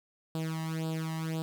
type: tone with flanger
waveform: sawtooth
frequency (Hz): 160.6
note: E3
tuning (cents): -45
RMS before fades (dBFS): -34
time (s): 0.35-1.42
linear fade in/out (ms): 0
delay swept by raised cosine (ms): 0.24 to 1.04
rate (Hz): 1.9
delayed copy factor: +0.8
effects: none